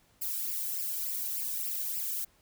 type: noise with flanger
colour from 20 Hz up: violet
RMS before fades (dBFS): -34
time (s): 0.21-2.25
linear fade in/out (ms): 10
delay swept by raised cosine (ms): 0.39 to 1.31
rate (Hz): 3.4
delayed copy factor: +0.85
effects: pink hiss -66 dBFS RMS until 2.41 s